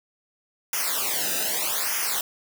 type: noise with flanger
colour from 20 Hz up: white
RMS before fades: -26 dBFS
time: 0.73-2.21 s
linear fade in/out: 2 ms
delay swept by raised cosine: 0.24 to 0.92 ms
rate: 0.81 Hz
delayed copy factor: -1
effects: none